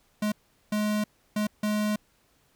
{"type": "tone bursts at uneven times", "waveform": "square", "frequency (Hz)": 210.8, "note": "G#3", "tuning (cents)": 26, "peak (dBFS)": -25, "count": 4, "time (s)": [[0.22, 0.32], [0.72, 1.04], [1.36, 1.47], [1.63, 1.96]], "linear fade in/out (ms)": 5, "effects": ["pink hiss -66 dBFS RMS until 2.55 s"]}